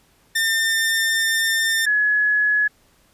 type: tone pair in turn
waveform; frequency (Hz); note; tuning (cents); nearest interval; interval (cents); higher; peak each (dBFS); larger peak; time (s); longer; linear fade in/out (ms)
sawtooth / sine; 1802 / 1693; A6 / G#6; +41 / +33; minor second; 108; first; -14 / -15; first; 0.35-1.86 / 1.86-2.68; first; 10
effects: pink hiss -58 dBFS RMS until 3.13 s + resampled to 32000 Hz